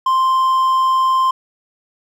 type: tone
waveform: triangle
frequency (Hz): 1046.5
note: C6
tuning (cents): 0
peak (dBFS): -10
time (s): 0.06-1.31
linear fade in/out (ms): 5
effects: none